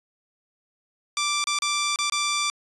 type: tone with dropouts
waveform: 10% pulse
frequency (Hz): 1174.7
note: D6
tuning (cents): 0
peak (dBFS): -14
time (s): 1.17-2.5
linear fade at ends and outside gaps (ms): 1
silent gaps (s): 1.441-1.471 / 1.588-1.621 / 1.96-1.988 / 2.098-2.122
effects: resampled to 22050 Hz